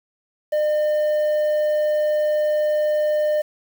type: tone with quantisation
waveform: triangle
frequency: 604 Hz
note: D5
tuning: 48 cents sharp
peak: -15 dBFS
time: 0.52-3.42 s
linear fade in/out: 10 ms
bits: 7
effects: none